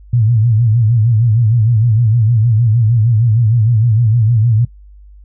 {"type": "tone with vibrato", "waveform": "sine", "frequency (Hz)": 113.6, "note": "A#2", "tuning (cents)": -44, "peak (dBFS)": -8, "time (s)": [0.13, 4.65], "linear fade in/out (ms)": 5, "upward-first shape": "sine", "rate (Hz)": 6.5, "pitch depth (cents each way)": 130, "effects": ["noise-tail reverb RT60 0.1 s tail -21 dB re dry", "added 50 Hz sine -36 dBFS peak until 5.24 s"]}